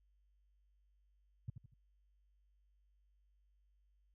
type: tone with echo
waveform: sine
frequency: 116.54 Hz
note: A#2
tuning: in tune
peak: -37 dBFS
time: 1.48-1.5 s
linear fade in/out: 5 ms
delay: 80 ms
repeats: 3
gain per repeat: -8 dB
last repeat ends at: 1.74 s
effects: added 50 Hz sine -70 dBFS peak until 4.14 s